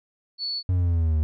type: tone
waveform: sine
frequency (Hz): 4435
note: C#8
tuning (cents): 0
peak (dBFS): -26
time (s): 0.38-0.63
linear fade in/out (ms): 50
type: exponential sweep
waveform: triangle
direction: down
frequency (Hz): 92.5 to 76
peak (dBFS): -17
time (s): 0.69-1.23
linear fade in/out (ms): 0
effects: none